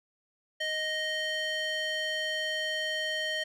square tone with band-pass filter, 622.3 Hz, D#5, in tune, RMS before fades -32 dBFS, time 0.6-3.44 s, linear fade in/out 10 ms, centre 2600 Hz, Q 1.9, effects none

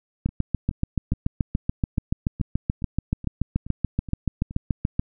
two click trains, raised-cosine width 5 ms, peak -9 / -23 dBFS, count 34 / 11, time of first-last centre 0.26-4.995 / 0.29-4.509 s, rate 6.97 / 2.37 Hz, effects none

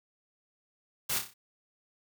white noise with echo, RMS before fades -31 dBFS, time 1.09-1.19 s, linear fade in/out 10 ms, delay 30 ms, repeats 5, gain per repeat -6 dB, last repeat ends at 1.34 s, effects none

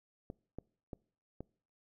clicks, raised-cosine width 2 ms, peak -29 dBFS, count 4, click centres 0.301 / 0.586 / 0.932 / 1.406 s, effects noise-tail reverb RT60 0.5 s tail -25 dB re dry

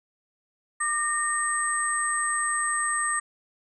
sine tone cluster, 1192 / 1838 / 8230 Hz, D6 / A#6 / C9, +25 / -25 / -30 cents, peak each -28 dBFS, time 0.8-3.2 s, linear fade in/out 10 ms, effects none

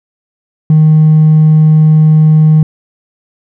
sine tone with hard clipping, 155.56 Hz, D#3, in tune, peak -3 dBFS, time 0.7-2.63 s, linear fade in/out 2 ms, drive 1 dB, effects none

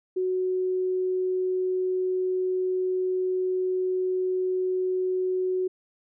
sine tone, 370 Hz, F#4, in tune, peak -23 dBFS, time 0.16-5.68 s, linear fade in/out 10 ms, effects none

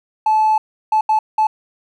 triangle tone bursts at uneven times, 867 Hz, A5, 26 cents flat, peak -8 dBFS, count 4, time 0.26-0.58 / 0.92-1.01 / 1.09-1.19 / 1.38-1.47 s, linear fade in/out 5 ms, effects tanh soft clip ceiling -8 dBFS

